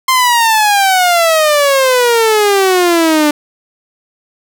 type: exponential sweep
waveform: sawtooth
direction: down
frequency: 1055 to 293.7 Hz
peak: -4 dBFS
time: 0.08-3.31 s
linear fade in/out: 5 ms
effects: none